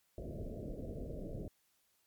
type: low-pass noise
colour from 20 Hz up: pink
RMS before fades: -43 dBFS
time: 0.18-1.48 s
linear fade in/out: 2 ms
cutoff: 650 Hz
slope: 96 dB/octave
effects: white hiss -75 dBFS RMS until 2.06 s + MP3 96 kbps